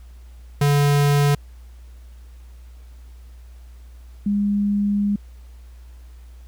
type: tone pair in turn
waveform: square / sine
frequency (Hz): 143.8 / 203.7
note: D3 / G#3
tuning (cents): -36 / -33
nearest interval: tritone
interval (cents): 603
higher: second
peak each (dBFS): -15 / -17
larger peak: first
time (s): 0.61-1.35 / 4.26-5.16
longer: second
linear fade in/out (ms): 5
effects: added 60 Hz sine -39 dBFS peak until 6.47 s + pink hiss -58 dBFS RMS until 6.47 s